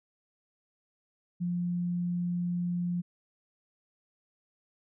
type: tone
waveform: sine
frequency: 175.6 Hz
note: F3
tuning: 10 cents sharp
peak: -28 dBFS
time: 1.4-3.02 s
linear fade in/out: 20 ms
effects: none